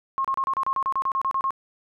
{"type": "tone bursts", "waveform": "sine", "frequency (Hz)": 1076, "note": "C6", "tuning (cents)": 48, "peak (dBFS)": -21, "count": 14, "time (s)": [0.18, 1.506], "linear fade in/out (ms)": 0, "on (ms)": 65, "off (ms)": 32, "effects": []}